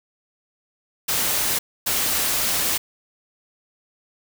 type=noise bursts at uneven times; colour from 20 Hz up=white; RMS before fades=-22 dBFS; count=2; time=1.08-1.59 / 1.86-2.78 s; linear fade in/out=10 ms; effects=none